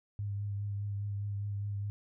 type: tone with vibrato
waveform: sine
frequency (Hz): 101.5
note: G#2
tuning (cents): -39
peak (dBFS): -33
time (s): 0.19-1.9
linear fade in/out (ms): 0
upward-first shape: triangle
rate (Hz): 4.9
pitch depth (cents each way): 26
effects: none